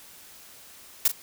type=noise with echo; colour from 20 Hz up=blue; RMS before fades=-19 dBFS; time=1.05-1.08 s; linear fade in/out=5 ms; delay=38 ms; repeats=1; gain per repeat=-11 dB; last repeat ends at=1.118 s; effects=white hiss -49 dBFS RMS until 1.22 s